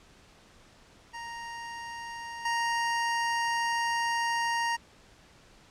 25% pulse tone with level steps, 933 Hz, A#5, 1 cent sharp, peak -34 / -23 dBFS, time 1.13-4.77 s, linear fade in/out 20 ms, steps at 2.45 s, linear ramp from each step 5 ms, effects pink hiss -57 dBFS RMS until 5.7 s + low-pass 7000 Hz 12 dB/octave

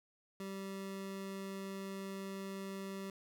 25% pulse tone, 194.3 Hz, G3, 15 cents flat, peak -38 dBFS, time 0.4-3.1 s, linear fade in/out 2 ms, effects none

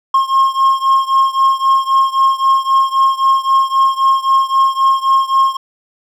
triangle beating tone pair, 1072 / 1075.8 Hz, C6 / C6, +42 / +48 cents, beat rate 3.8 Hz, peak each -10 / -12 dBFS, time 0.14-5.57 s, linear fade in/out 5 ms, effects none

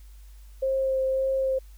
sine tone with vibrato, 530 Hz, C5, 22 cents sharp, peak -22 dBFS, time 0.62-1.59 s, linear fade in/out 10 ms, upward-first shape sine, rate 1.8 Hz, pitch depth 12 cents each way, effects added 50 Hz sine -44 dBFS peak until 1.77 s + white hiss -61 dBFS RMS until 1.77 s

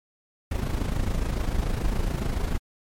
brown noise with amplitude modulation, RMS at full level -23 dBFS, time 0.51-2.58 s, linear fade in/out 5 ms, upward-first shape sine, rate 27 Hz, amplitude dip 60%, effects MP3 64 kbps

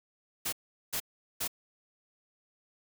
white noise bursts, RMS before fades -33 dBFS, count 3, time 0.45-1.478 s, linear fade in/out 10 ms, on 76 ms, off 400 ms, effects none

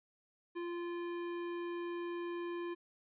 sine tone with hard clipping, 346 Hz, F4, 16 cents flat, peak -40 dBFS, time 0.55-2.75 s, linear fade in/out 20 ms, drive 16 dB, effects resampled to 8000 Hz

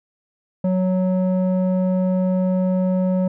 square tone with low-pass filter, 185 Hz, F#3, in tune, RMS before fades -19 dBFS, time 0.64-3.28 s, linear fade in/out 5 ms, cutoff 570 Hz, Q 1.5, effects none

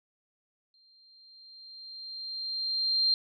sine tone with exponential growth, 4176 Hz, C8, 4 cents flat, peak -21 dBFS, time 0.74-3.14 s, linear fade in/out 1 ms, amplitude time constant 520 ms, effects none

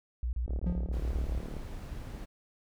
sine tone bursts, 60 Hz, B1, 49 cents flat, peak -29 dBFS, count 9, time 0.23-1.386 s, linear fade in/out 0 ms, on 100 ms, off 32 ms
click train, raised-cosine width 2 ms, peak -29 dBFS, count 41, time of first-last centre 0.48-1.567 s, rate 36.8 Hz
triangle tone with exponential decay, 176.8 Hz, F3, 22 cents sharp, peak -25 dBFS, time 0.66-1.12 s, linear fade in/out 5 ms, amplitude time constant 100 ms
brown noise, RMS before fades -40 dBFS, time 0.92-2.26 s, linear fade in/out 20 ms
effects none

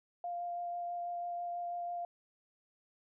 sine tone with vibrato, 698.5 Hz, F5, in tune, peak -36 dBFS, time 0.24-2.05 s, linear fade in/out 2 ms, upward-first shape sine, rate 6.1 Hz, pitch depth 9 cents each way, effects none

